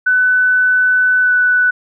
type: tone with pitch glide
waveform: sine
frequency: 1500 to 1489.6 Hz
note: F#6 to F#6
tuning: +23 to +11 cents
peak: -9 dBFS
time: 0.06-1.71 s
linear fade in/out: 10 ms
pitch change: -12 cents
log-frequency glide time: 1.22-1.32 s
effects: none